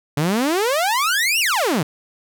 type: exponential two-way sweep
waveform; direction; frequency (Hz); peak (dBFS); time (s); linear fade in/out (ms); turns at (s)
sawtooth; up then down; 138.59 to 2960 to 138.59; -13; 0.17-1.83; 5; 1.4
effects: none